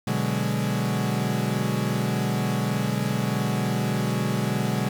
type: chord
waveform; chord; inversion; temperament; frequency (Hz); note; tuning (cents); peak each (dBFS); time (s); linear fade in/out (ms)
40% pulse; G# half-diminished seventh; first; equal; 123.47 / 146.83 / 185 / 207.7; B2 / D3 / F#3 / G#3; 0 / 0 / 0 / 0; -27 / -28 / -29 / -27; 0.07-4.89; 5
effects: 8-bit